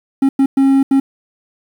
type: tone bursts at uneven times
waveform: triangle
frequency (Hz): 271.2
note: C#4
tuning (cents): -38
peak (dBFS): -6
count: 4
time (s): 0.22-0.29 / 0.39-0.46 / 0.57-0.83 / 0.91-1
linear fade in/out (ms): 5
effects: 7-bit